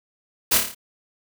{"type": "noise with echo", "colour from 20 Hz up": "white", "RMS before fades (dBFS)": -18, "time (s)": [0.51, 0.58], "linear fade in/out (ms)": 10, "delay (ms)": 28, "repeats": 6, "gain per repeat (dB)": -4, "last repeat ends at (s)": 0.748, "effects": []}